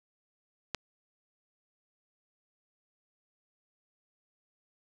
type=click; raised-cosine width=0.2 ms; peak=-14 dBFS; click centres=0.747 s; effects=none